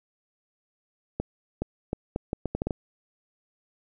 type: accelerating click train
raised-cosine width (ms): 2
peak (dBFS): -14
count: 10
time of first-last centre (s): 1.2-2.708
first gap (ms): 420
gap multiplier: 0.74
effects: none